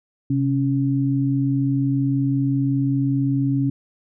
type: tone pair together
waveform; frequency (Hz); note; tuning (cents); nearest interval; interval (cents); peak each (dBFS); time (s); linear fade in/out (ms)
sine; 132.19 / 277.2; C3 / C#4; +18 / 0; octave + minor second; 1282; -20; 0.3-3.7; 5
effects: none